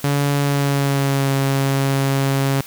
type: tone with pitch glide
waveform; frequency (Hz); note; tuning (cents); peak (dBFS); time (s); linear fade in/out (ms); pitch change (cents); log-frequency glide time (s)
sawtooth; 142.3 to 136.82; C#3 to C#3; +46 to -22; -12; 0.04-2.61; 2; -68; 0.4-1.32
effects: white hiss -38 dBFS RMS until 2.66 s